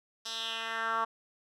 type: tone with band-pass filter sweep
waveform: 10% pulse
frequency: 226 Hz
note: A3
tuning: 47 cents sharp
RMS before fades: -34 dBFS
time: 0.25-1.05 s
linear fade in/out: 10 ms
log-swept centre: 4800 to 1100 Hz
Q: 3
effects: none